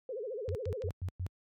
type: tone with vibrato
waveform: sine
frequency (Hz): 466.2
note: A#4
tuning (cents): 0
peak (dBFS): -36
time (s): 0.09-0.89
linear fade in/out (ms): 2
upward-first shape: sine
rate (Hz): 14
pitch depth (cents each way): 240
type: tone bursts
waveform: sine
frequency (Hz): 90.6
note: F#2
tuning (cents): -36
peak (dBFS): -32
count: 5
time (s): 0.48-1.265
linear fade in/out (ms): 0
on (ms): 69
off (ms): 110
type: click train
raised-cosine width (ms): 0.2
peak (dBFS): -33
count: 3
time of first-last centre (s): 0.49-0.821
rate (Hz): 6.05
effects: high-pass 60 Hz 12 dB/octave